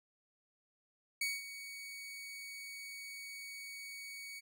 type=tone with ADSR envelope; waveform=sawtooth; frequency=2242 Hz; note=C#7; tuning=19 cents sharp; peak=-29 dBFS; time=1.21-4.41 s; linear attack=5 ms; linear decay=200 ms; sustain=-13 dB; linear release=27 ms; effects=none